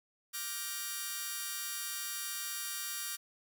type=chord; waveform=5% pulse; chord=G minor seventh; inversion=second; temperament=just; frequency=1176 / 1411.2 / 1568 / 1881.6 Hz; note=D6 / F6 / G6 / Bb6; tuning=+2 / +18 / 0 / +16 cents; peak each=-33 dBFS; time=0.33-3.17 s; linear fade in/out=20 ms; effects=none